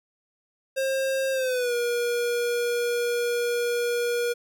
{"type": "tone with pitch glide", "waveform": "square", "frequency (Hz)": [534, 478.5], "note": ["C5", "A#4"], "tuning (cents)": [35, 45], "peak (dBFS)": -24, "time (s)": [0.76, 4.34], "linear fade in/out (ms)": 20, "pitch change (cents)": -190, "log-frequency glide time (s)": [1.32, 1.74], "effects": []}